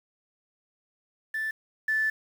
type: tone pair in turn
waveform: sine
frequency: 1760 / 1751.8 Hz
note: A6 / A6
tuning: 0 / -8 cents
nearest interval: unison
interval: 8 cents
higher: first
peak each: -27 / -22 dBFS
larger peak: second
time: 1.34-1.51 / 1.88-2.1 s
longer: second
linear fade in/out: 5 ms
effects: tanh soft clip ceiling -18 dBFS + 8-bit